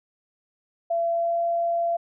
sine tone with pitch glide, 676 to 681.5 Hz, E5 to F5, +43 to -43 cents, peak -21 dBFS, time 0.9-1.97 s, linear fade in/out 10 ms, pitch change +14 cents, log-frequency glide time 1.12-1.41 s, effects none

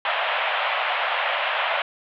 pink band-pass noise, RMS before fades -24 dBFS, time 0.05-1.82 s, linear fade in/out 2 ms, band 590 to 3300 Hz, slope 48 dB/octave, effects none

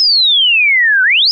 sine exponential two-way sweep, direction down then up, 5260 to 1480 to 5260 Hz, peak -7 dBFS, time 0-1.31 s, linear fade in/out 0 ms, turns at 1.03 s, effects none

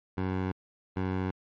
15% pulse tone pair in turn, 93.5 / 93.5 Hz, F#2 / F#2, +19 / +19 cents, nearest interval unison, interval 0 cents, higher neither, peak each -22 dBFS, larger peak neither, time 0.17-0.52 / 0.96-1.31 s, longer neither, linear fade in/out 10 ms, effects low-pass 2000 Hz 12 dB/octave + MP3 48 kbps

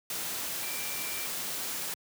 sine tone in noise, 2349 Hz, D7, in tune, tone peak -42 dBFS, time 0.63-1.26 s, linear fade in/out 2 ms, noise white, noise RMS -35 dBFS, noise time 0.1-1.94 s, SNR -10 dB, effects high-pass 100 Hz 12 dB/octave

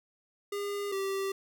square tone pair in turn, 405.4 / 389.7 Hz, G#4 / G4, -42 / -10 cents, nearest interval minor second, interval 68 cents, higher first, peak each -33 / -31 dBFS, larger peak second, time 0.52-0.92 / 0.92-1.32 s, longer neither, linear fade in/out 5 ms, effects none

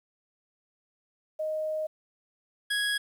sine / 25% pulse tone pair in turn, 622.3 / 1661.3 Hz, D#5 / G#6, 0 / 0 cents, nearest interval octave + perfect fourth, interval 1700 cents, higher second, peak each -28 / -22 dBFS, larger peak second, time 1.39-1.87 / 2.7-2.98 s, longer first, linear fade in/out 10 ms, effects low-pass 11000 Hz 12 dB/octave + 10-bit

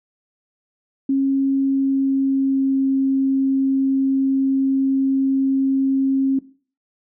sine tone with pitch glide, 271.7 to 269 Hz, C#4 to C4, -35 to +48 cents, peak -15 dBFS, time 1.09-6.39 s, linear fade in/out 5 ms, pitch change -17 cents, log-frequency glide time 1.55-2.85 s, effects noise-tail reverb RT60 0.4 s tail -18 dB re dry

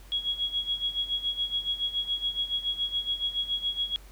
sine tone with tremolo, 3322 Hz, G#7, in tune, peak -24 dBFS, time 0.12-3.96 s, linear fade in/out 0 ms, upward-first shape sine, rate 7.1 Hz, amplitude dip 80%, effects added 48 Hz sine -47 dBFS peak until 4.11 s + pink hiss -55 dBFS RMS until 4.11 s

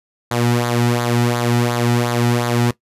sawtooth tone with flanger, 120 Hz, B2, 49 cents flat, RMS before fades -17 dBFS, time 0.31-2.71 s, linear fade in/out 5 ms, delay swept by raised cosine 0.36 to 1.86 ms, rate 2.8 Hz, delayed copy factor -0.6, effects noise-tail reverb RT60 0.1 s tail -18 dB re dry + resampled to 32000 Hz

